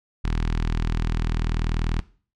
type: tone with notch filter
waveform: sawtooth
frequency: 40.25 Hz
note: E1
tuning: 41 cents flat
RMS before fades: -24 dBFS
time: 0.24-2 s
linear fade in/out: 0 ms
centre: 560 Hz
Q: 0.97
effects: noise-tail reverb RT60 0.4 s tail -18 dB re dry + low-pass 5000 Hz 12 dB/octave